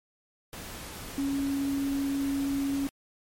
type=tone in noise; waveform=sine; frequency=277.2 Hz; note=C#4; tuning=in tune; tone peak=-26 dBFS; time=1.18-2.87 s; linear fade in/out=0 ms; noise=pink; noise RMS=-41 dBFS; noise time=0.53-2.89 s; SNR=+12 dB; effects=MP3 64 kbps